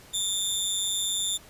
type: tone with amplitude modulation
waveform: 20% pulse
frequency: 3576 Hz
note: A7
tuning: 27 cents sharp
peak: -17 dBFS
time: 0.13-1.38 s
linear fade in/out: 20 ms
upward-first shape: sine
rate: 194 Hz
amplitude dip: 65%
effects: pink hiss -51 dBFS RMS until 1.49 s + resampled to 32000 Hz